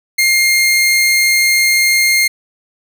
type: tone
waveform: sawtooth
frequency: 2121 Hz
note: C7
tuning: 23 cents sharp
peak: -6 dBFS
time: 0.18-2.28 s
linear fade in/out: 10 ms
effects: none